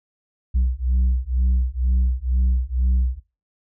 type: beating tone pair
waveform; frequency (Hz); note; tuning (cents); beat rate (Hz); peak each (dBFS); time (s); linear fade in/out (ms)
sine; 61.7 / 63.8; B1 / C2; -1 / -43; 2.1; -18 / -18; 0.54-3.2; 20
effects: noise-tail reverb RT60 0.3 s tail -20 dB re dry + tanh soft clip ceiling -14 dBFS